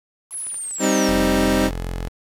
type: linear sweep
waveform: sine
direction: down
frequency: 11100 to 5170 Hz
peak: -26 dBFS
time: 0.3-1.11 s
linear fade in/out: 50 ms
type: clicks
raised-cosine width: 0.3 ms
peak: -26 dBFS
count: 6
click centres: 0.468 / 0.544 / 0.71 / 0.785 / 0.864 / 0.976 s
type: chord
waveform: 25% pulse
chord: C minor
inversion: second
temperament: equal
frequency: 196 / 261.6 / 311.1 Hz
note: G3 / C4 / Eb4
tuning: 0 / 0 / 0 cents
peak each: -17 dBFS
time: 0.79-1.71 s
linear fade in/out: 50 ms
type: tone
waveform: sawtooth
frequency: 43.78 Hz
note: F1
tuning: 5 cents sharp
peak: -21 dBFS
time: 1.08-2.09 s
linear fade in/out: 10 ms
effects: resampled to 32000 Hz + 7-bit